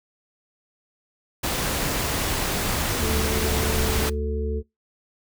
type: noise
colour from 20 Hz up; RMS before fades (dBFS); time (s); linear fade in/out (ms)
pink; -25; 1.43-4.1; 10
type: harmonic tone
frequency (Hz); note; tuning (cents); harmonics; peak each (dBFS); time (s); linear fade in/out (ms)
73.3; D2; -3; 1 / 3 / 5 / 6; -25 / -34 / -36 / -29; 2.99-4.63; 50
effects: noise-tail reverb RT60 0.2 s tail -24 dB re dry